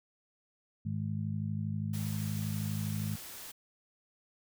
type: harmonic tone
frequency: 52.5 Hz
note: G#1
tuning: 19 cents sharp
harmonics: 2 / 3 / 4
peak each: -35 / -37 / -38 dBFS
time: 0.85-3.16 s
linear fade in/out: 10 ms
type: noise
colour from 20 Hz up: white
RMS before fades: -46 dBFS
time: 1.93-3.52 s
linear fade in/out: 10 ms
effects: none